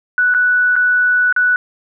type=tone with dropouts; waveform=sine; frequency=1480 Hz; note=F#6; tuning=in tune; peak=-10 dBFS; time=0.18-1.56 s; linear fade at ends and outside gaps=1 ms; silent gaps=0.34-0.347 / 0.756-0.763 / 1.326-1.363 s; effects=none